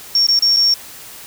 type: tone with dropouts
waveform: sine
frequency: 5510 Hz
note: F8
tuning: 24 cents flat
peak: -10 dBFS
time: 0.15-0.74 s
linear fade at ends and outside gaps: 2 ms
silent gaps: 0.267-0.286 / 0.391-0.423 / 0.564-0.568 s
effects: white hiss -36 dBFS RMS until 1.26 s